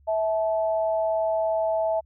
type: tone pair together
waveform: sine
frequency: 650.7 / 868 Hz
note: E5 / A5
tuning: -23 / -24 cents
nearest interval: perfect fourth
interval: 499 cents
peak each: -22 / -29 dBFS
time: 0.07-2.01 s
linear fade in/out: 20 ms
effects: added 70 Hz sine -54 dBFS peak until 2.05 s